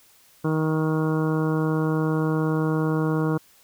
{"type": "harmonic tone", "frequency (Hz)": 157.2, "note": "D#3", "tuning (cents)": 18, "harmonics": [1, 2, 3, 4, 5, 6, 7, 8, 9], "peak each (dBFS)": [-23, -25, -28, -38, -39, -38, -35, -41, -37], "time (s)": [0.44, 3.38], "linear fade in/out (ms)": 10, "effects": ["white hiss -56 dBFS RMS until 3.63 s"]}